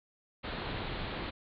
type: low-pass noise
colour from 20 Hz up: pink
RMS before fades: -38 dBFS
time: 0.43-1.31 s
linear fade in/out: 20 ms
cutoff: 4300 Hz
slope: 96 dB/octave
effects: none